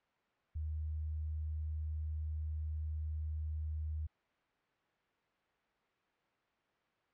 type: tone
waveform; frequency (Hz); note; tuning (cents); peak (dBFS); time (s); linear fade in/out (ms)
sine; 77.4; D#2; -9; -36; 0.55-4.07; 10
effects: white hiss -75 dBFS RMS until 7.13 s + low-pass 2000 Hz 12 dB/octave